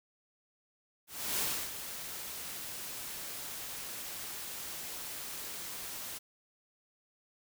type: noise with ADSR envelope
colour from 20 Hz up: white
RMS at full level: -32 dBFS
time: 1.07-6.19 s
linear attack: 330 ms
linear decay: 300 ms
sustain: -10 dB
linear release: 19 ms
effects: none